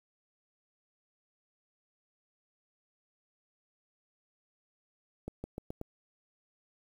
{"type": "accelerating click train", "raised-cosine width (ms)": 2, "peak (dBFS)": -25, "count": 5, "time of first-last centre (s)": [5.28, 5.814], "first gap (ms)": 160, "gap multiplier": 0.88, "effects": ["9-bit"]}